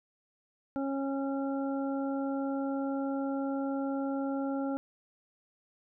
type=harmonic tone; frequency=273.8 Hz; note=C#4; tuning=21 cents flat; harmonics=1 / 2 / 3 / 5; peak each=-31 / -37 / -41 / -45 dBFS; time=0.76-4.77 s; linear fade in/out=0 ms; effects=none